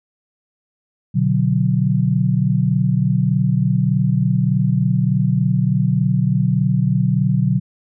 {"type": "chord", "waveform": "sine", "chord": "B minor", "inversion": "none", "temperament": "equal", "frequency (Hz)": [123.47, 146.83, 185], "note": ["B2", "D3", "F#3"], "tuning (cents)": [0, 0, 0], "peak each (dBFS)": -18, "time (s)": [1.14, 7.6], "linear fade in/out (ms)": 20, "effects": []}